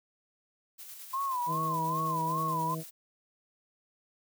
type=noise with tremolo; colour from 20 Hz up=blue; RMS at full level=-45 dBFS; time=0.78-2.91 s; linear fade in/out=20 ms; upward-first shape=square; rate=9.4 Hz; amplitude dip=30%
type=tone with vibrato; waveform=sine; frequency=1034 Hz; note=C6; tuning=21 cents flat; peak=-29 dBFS; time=1.13-2.75 s; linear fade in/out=10 ms; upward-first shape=sine; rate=2.5 Hz; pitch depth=120 cents each way
type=harmonic tone; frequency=160.6 Hz; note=E3; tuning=45 cents flat; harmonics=1 / 2 / 3 / 4; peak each=-35 / -42 / -43 / -45 dBFS; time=1.46-2.84 s; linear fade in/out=50 ms
effects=none